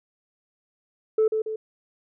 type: tone with echo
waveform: sine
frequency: 436.8 Hz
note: A4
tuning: 13 cents flat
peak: -15 dBFS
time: 1.18-1.28 s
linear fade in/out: 5 ms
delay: 140 ms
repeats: 2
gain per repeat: -6 dB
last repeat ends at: 1.56 s
effects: tanh soft clip ceiling -14 dBFS